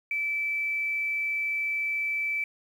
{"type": "tone", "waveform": "sine", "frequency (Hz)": 2317, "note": "D7", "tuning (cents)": -24, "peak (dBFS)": -26, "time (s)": [0.11, 2.44], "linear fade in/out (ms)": 2, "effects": ["9-bit"]}